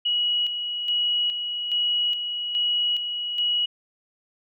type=tone with tremolo; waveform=sine; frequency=2914 Hz; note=F#7; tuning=27 cents flat; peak=-20 dBFS; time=0.05-3.66 s; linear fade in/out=10 ms; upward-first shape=square; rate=1.2 Hz; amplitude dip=50%; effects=none